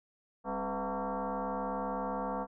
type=tone with frequency modulation; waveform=sine; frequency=199.2 Hz; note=G3; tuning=28 cents sharp; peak=-32 dBFS; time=0.44-2.47 s; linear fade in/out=50 ms; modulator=233 Hz; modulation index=4.2; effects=none